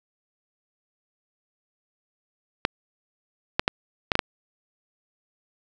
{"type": "clicks", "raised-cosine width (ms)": 0.3, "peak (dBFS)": -3, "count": 6, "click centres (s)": [2.651, 3.595, 3.679, 4.118, 4.154, 4.192], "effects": []}